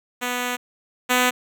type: tone pair in turn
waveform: 5% pulse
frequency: 246.9 / 249.8 Hz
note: B3 / B3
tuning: 0 / +20 cents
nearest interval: unison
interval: 20 cents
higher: second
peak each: -12 / -5 dBFS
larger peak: second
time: 0.21-0.57 / 1.09-1.31 s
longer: first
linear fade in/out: 20 ms
effects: none